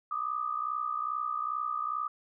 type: tone pair together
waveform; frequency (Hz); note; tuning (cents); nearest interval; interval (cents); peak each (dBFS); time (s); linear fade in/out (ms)
sine; 1190 / 1252.4; D6 / D#6; +22 / +11; minor second; 89; -33 / -33; 0.11-2.08; 5
effects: none